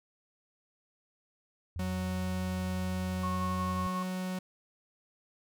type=tone with vibrato; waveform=sine; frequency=86.5 Hz; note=F2; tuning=16 cents flat; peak=-35 dBFS; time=1.76-3.87 s; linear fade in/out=0 ms; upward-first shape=sine; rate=12 Hz; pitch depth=15 cents each way
type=tone; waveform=45% pulse; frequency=184.7 Hz; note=F#3; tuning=3 cents flat; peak=-33 dBFS; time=1.79-4.39 s; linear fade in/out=5 ms
type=tone with tremolo; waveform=sine; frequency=1097 Hz; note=C#6; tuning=18 cents flat; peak=-33 dBFS; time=3.23-4.03 s; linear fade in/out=5 ms; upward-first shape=sine; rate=5.4 Hz; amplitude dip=25%
effects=none